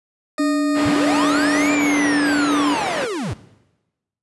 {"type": "tone with tremolo", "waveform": "20% pulse", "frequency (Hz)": 615, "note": "D#5", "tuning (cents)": -20, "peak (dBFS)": -18, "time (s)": [0.38, 1.75], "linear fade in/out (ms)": 2, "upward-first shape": "triangle", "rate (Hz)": 2.8, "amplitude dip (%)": 30}
{"type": "tone", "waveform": "sine", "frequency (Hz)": 290.7, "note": "D4", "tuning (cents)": -18, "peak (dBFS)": -15, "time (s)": [0.39, 2.75], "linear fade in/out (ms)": 10}
{"type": "band-pass noise", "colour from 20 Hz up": "pink", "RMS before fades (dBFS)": -25, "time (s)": [0.74, 3.08], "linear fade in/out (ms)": 50, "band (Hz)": [270, 2700], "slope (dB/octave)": 12}
{"type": "linear two-way sweep", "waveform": "square", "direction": "up then down", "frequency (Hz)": [57.1, 2411, 73.7], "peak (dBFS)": -23, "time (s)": [0.85, 3.34], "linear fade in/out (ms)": 10, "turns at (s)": 1.73}
{"effects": ["noise-tail reverb RT60 1.0 s tail -17 dB re dry", "resampled to 24000 Hz"]}